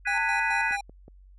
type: chord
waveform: sine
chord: G# minor seventh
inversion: third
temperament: equal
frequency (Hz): 1480 / 1661.2 / 1975.5 / 2489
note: F#6 / G#6 / B6 / D#7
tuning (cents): 0 / 0 / 0 / 0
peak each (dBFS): -30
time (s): 0.05-0.77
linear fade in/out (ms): 20
type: tone with tremolo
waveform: square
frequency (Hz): 804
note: G5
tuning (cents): +44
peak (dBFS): -31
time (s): 0.07-0.81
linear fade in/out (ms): 5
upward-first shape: square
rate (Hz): 4.6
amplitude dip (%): 65
type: tone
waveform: sine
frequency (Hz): 897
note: A5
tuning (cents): +33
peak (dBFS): -29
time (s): 0.12-0.72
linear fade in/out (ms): 50
type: click train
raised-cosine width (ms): 2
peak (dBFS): -34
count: 3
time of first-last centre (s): 0.71-1.081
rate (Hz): 5.39
effects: added 47 Hz sine -49 dBFS peak until 1.38 s + resampled to 22050 Hz